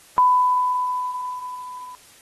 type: tone with level ramp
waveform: sine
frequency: 999 Hz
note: B5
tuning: 20 cents sharp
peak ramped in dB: -11 to -35 dBFS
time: 0.18-1.95 s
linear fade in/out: 0 ms
effects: white hiss -50 dBFS RMS until 2.21 s + AAC 32 kbps